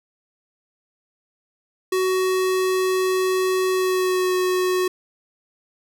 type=tone with pitch glide; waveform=square; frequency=373.4 to 367.4 Hz; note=F#4 to F#4; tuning=+16 to -12 cents; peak=-19 dBFS; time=1.92-4.88 s; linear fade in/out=5 ms; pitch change=-28 cents; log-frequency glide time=3.72-4.34 s; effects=none